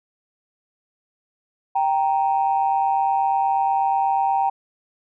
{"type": "tone pair together", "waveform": "sine", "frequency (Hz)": [784, 932.3], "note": ["G5", "A#5"], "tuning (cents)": [0, 0], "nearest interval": "minor third", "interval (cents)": 300, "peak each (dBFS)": [-18, -21], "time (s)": [1.75, 4.5], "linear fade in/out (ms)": 10, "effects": ["tanh soft clip ceiling -10 dBFS"]}